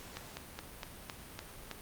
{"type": "slowing click train", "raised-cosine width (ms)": 0.2, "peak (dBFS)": -22, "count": 7, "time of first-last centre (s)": [0.17, 1.713], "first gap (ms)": 200, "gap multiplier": 1.1, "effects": ["pink hiss -50 dBFS RMS until 1.81 s", "Opus 48 kbps"]}